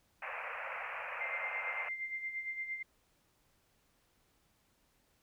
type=band-pass noise; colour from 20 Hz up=white; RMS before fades=-42 dBFS; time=0.22-1.89 s; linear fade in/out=5 ms; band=490 to 2600 Hz; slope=96 dB/octave
type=tone with tremolo; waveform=sine; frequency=2093 Hz; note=C7; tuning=in tune; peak=-35 dBFS; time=1.2-2.83 s; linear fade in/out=10 ms; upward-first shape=sine; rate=8.7 Hz; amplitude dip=60%
effects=pink hiss -73 dBFS RMS until 5.22 s